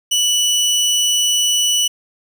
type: tone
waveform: 25% pulse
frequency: 2960 Hz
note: F#7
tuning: in tune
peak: -10 dBFS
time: 0.11-1.88 s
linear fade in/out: 10 ms
effects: none